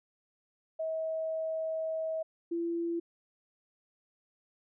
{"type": "tone pair in turn", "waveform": "sine", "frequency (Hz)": [641, 338.3], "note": ["E5", "E4"], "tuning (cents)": [-49, 45], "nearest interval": "major seventh", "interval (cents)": 1106, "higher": "first", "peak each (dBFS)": [-31, -30], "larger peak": "second", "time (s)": [[0.79, 2.23], [2.51, 3]], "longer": "first", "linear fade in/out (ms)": 10, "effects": []}